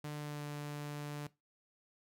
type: tone with pitch glide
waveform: sawtooth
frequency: 148.9 to 146.85 Hz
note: D3 to D3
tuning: +24 to 0 cents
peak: -36 dBFS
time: 0.04-1.27 s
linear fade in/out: 5 ms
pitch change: -24 cents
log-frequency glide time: 0.14-0.44 s
effects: noise-tail reverb RT60 0.2 s tail -18 dB re dry